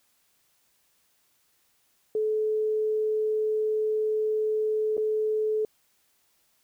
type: tone with dropouts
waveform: sine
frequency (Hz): 431.5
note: A4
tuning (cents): -34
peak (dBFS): -23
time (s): 2.15-5.65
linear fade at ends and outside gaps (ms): 2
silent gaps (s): 4.969-4.978
effects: white hiss -68 dBFS RMS until 6.63 s